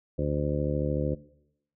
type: harmonic tone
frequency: 73.42 Hz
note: D2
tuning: in tune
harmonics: 1 / 2 / 3 / 4 / 5 / 6 / 7 / 8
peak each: -32 / -30 / -37 / -33 / -35 / -40 / -32 / -40 dBFS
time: 0.18-1.15 s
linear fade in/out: 10 ms
effects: noise-tail reverb RT60 0.8 s tail -20 dB re dry